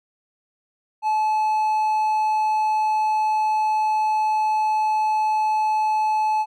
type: tone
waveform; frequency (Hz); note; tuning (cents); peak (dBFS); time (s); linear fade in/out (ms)
triangle; 862; A5; -36; -16; 1.02-6.46; 50
effects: none